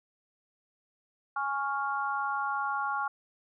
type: chord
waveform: sine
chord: Db major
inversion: second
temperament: equal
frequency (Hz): 830.6 / 1108.7 / 1396.9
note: Ab5 / Db6 / F6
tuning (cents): 0 / 0 / 0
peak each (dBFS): -33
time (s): 1.36-3.08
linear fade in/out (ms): 5
effects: none